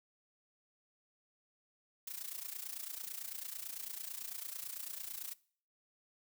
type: noise with amplitude modulation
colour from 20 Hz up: blue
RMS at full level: -41 dBFS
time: 2.07-5.34 s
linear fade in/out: 5 ms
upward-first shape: sine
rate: 29 Hz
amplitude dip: 80%
effects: noise-tail reverb RT60 0.5 s tail -21 dB re dry